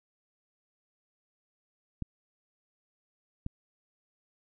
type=clicks; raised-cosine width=5 ms; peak=-21 / -22 dBFS; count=2; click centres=2.023 / 3.464 s; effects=none